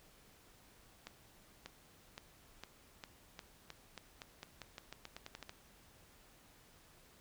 accelerating click train, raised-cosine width 0.2 ms, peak -29 dBFS, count 19, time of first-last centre 1.07-5.494 s, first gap 590 ms, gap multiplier 0.88, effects pink hiss -64 dBFS RMS until 7.2 s

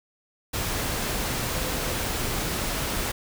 sine tone in noise, 513 Hz, C5, 34 cents flat, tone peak -38 dBFS, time 1.55-1.95 s, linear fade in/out 10 ms, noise pink, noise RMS -28 dBFS, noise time 0.53-3.12 s, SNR -13 dB, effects none

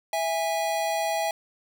square tone pair together, 658 / 821.2 Hz, E5 / G#5, -3 / -20 cents, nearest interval major third, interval 383 cents, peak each -28 dBFS, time 0.13-1.31 s, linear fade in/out 2 ms, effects none

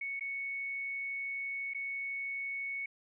sine tone with dropouts, 2217 Hz, C#7, in tune, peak -35 dBFS, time 0.01-2.86 s, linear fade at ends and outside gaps 5 ms, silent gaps 0.196-0.208 / 1.736-1.746 s, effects none

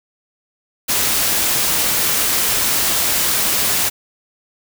white noise, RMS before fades -17 dBFS, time 0.88-3.9 s, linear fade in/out 20 ms, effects none

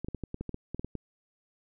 clicks, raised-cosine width 3 ms, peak -22 dBFS, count 12, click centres 0.046 / 0.085 / 0.147 / 0.237 / 0.344 / 0.41 / 0.493 / 0.544 / 0.746 / 0.795 / 0.846 / 0.953 s, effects none

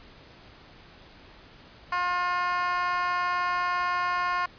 10% pulse tone with high-pass filter, 356.4 Hz, F4, 35 cents sharp, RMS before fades -27 dBFS, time 1.92-4.46 s, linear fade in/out 5 ms, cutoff 970 Hz, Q 3.3, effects pink hiss -51 dBFS RMS until 4.58 s + resampled to 11025 Hz

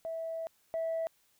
sine tone pair in turn, 654 / 654 Hz, E5 / E5, -14 / -14 cents, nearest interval unison, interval 0 cents, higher neither, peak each -34 / -29 dBFS, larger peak second, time 0.05-0.47 / 0.74-1.07 s, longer first, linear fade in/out 0 ms, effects tanh soft clip ceiling -28 dBFS + white hiss -70 dBFS RMS until 1.39 s

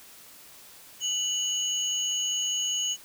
sine tone pair together, 2960 / 6645 Hz, F#7 / G#8, 0 / 0 cents, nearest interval octave + major second, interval 1400 cents, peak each -28 / -29 dBFS, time 1-2.97 s, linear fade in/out 50 ms, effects white hiss -50 dBFS RMS until 3.04 s

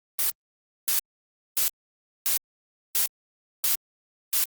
blue noise bursts, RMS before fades -23 dBFS, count 7, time 0.19-4.44 s, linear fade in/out 0 ms, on 110 ms, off 580 ms, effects Opus 24 kbps

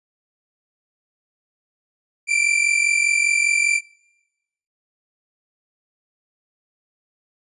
45% pulse tone pair together, 2331 / 2376 Hz, D7 / D7, -14 / +20 cents, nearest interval unison, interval 34 cents, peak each -19 dBFS, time 2.27-3.81 s, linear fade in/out 50 ms, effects noise-tail reverb RT60 1.0 s tail -24 dB re dry + resampled to 24000 Hz

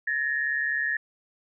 sine tone pair together, 1712.4 / 1852 Hz, A6 / A#6, -47 / -12 cents, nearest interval minor second, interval 135 cents, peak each -27 / -27 dBFS, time 0.07-0.97 s, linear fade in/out 5 ms, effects none

